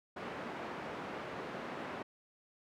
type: band-pass noise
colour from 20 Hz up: pink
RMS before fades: -43 dBFS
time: 0.16-2.03 s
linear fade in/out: 10 ms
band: 240 to 1800 Hz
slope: 12 dB/octave
effects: none